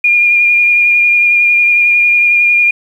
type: tone with vibrato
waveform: sine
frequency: 2418 Hz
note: D7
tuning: 50 cents sharp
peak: -6 dBFS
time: 0.04-2.71 s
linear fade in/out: 5 ms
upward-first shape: sine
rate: 11 Hz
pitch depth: 17 cents each way
effects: 7-bit